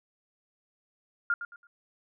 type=tone with echo; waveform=sine; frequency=1409 Hz; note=F6; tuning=15 cents sharp; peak=-23 dBFS; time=1.3-1.34 s; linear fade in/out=2 ms; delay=110 ms; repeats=3; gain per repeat=-11 dB; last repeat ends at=1.67 s; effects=none